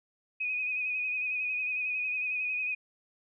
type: tone with vibrato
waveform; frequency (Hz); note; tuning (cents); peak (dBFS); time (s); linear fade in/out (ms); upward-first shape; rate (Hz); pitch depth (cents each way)
sine; 2500; D#7; +8; -29; 0.4-2.75; 10; sine; 11; 35
effects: none